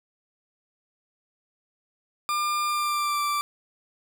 40% pulse tone with pitch glide, 1200 to 1171.2 Hz, D6 to D6, +37 to -5 cents, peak -23 dBFS, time 2.29-3.41 s, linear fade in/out 0 ms, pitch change -42 cents, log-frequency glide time 2.67-3.22 s, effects none

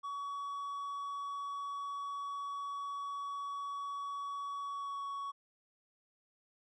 triangle tone with pitch glide, 1129 to 1118.6 Hz, C#6 to C#6, +31 to +15 cents, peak -36 dBFS, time 0.03-5.32 s, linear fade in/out 20 ms, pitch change -16 cents, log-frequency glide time 4.6-5.03 s, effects resampled to 22050 Hz

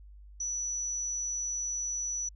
sine tone, 5920 Hz, F#8, in tune, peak -31 dBFS, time 0.4-2.29 s, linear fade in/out 5 ms, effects added 50 Hz sine -48 dBFS peak until 2.35 s

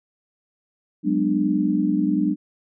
sine chord, G# half-diminished seventh, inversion third, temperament just, 186.89 / 207.7 / 249.2 / 299 Hz, F#3 / G#3 / B3 / D4, +18 / 0 / +16 / +31 cents, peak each -24 / -24 / -26 / -21 dBFS, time 1.03-2.36 s, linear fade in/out 50 ms, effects none

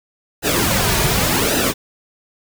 pink noise with flanger, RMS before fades -17 dBFS, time 0.42-1.74 s, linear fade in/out 50 ms, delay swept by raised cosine 0.89 to 3.89 ms, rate 0.88 Hz, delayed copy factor -0.7, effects none

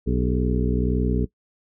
harmonic tone with a mistuned harmonic, 61.74 Hz, B1, in tune, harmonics 1 / 2 / 3 / 4 / 5 / 6 / 7, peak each -23 / -27 / -26 / -27 / -32 / -32 / -30 dBFS, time 0.06-1.26 s, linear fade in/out 20 ms, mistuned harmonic 6, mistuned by +92 cents, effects noise-tail reverb RT60 0.1 s tail -20 dB re dry

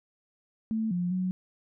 sine tone with pitch steps, 221.2 / 177.1 / 184.4 Hz, A3 / F3 / F#3, +9 / +24 / -6 cents, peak -26 dBFS, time 0.71-1.31 s, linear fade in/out 0 ms, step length 200 ms, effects none

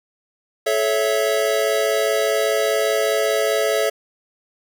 square chord, A major, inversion none, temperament equal with one note detuned, 431.7 / 554.4 / 659.3 Hz, A4 / C#5 / E5, -33 / 0 / 0 cents, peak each -22 / -23 / -22 dBFS, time 0.66-3.9 s, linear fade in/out 10 ms, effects none

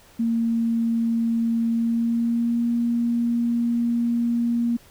sine tone with pitch glide, 230 to 235.8 Hz, A#3 to A#3, -23 to +20 cents, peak -19 dBFS, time 0.19-4.77 s, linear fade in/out 10 ms, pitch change +43 cents, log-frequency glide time 1.7-2.66 s, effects pink hiss -52 dBFS RMS until 4.9 s

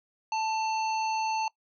harmonic tone with a mistuned harmonic, 880 Hz, A5, in tune, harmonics 1 / 3 / 5 / 7, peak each -27 / -37 / -41 / -44 dBFS, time 0.32-1.48 s, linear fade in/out 2 ms, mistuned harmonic 3, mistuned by +31 cents, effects noise-tail reverb RT60 0.1 s tail -22 dB re dry

